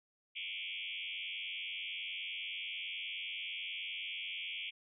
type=tone with frequency modulation; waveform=sine; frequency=2794 Hz; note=F7; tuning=in tune; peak=-39 dBFS; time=0.35-4.71 s; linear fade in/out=20 ms; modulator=89.4 Hz; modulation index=6.4; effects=none